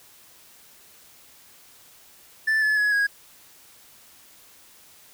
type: tone with pitch steps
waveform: triangle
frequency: 1760 / 1721.8 / 1684.4 / 1647.8 Hz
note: A6 / A6 / G#6 / G#6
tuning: 0 / -38 / +24 / -14 cents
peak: -17 dBFS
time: 2.47-3.07 s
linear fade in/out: 10 ms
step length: 150 ms
effects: white hiss -52 dBFS RMS until 5.13 s